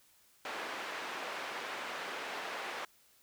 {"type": "band-pass noise", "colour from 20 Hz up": "white", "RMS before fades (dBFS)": -41, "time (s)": [0.45, 2.85], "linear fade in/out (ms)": 2, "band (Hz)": [380, 2000], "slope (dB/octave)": 12, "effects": ["white hiss -66 dBFS RMS until 3.22 s"]}